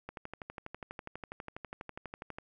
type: click train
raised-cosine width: 0.5 ms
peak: -26 dBFS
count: 29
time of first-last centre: 0.09-2.385 s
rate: 12.2 Hz
effects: none